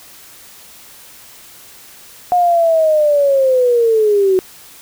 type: linear sweep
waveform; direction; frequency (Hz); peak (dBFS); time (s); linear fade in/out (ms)
sine; down; 722 to 368.7; -9; 2.32-4.39; 0
effects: white hiss -40 dBFS RMS until 4.81 s